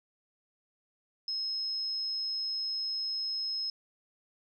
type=tone; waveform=sine; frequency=5160 Hz; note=E8; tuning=38 cents flat; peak=-31 dBFS; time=1.28-3.7 s; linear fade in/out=2 ms; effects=none